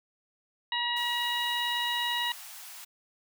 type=harmonic tone; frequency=958 Hz; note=A#5; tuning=47 cents sharp; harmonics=1 / 2 / 3 / 4; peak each=-33 / -33 / -33 / -33 dBFS; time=0.72-2.32 s; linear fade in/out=2 ms
type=high-pass noise; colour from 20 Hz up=white; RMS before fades=-45 dBFS; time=0.96-2.85 s; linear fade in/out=10 ms; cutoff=670 Hz; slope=48 dB/octave
effects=none